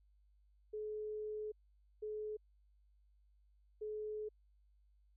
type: tone bursts at uneven times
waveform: sine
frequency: 426.7 Hz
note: G#4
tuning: 47 cents sharp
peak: -40 dBFS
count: 3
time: 0.73-1.52 / 2.02-2.37 / 3.81-4.29 s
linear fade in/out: 10 ms
effects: added 50 Hz sine -67 dBFS peak until 5.16 s